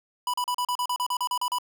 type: tone bursts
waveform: square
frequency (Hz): 987.8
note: B5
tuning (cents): 0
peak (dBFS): -25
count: 13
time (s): 0.27-1.585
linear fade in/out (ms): 2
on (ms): 67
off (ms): 37
effects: none